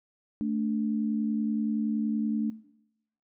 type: tone pair together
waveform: sine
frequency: 220 / 290.6 Hz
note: A3 / D4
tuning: 0 / -18 cents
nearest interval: perfect fourth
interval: 482 cents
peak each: -28 / -31 dBFS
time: 0.41-2.5 s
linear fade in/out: 0 ms
effects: noise-tail reverb RT60 0.8 s tail -18 dB re dry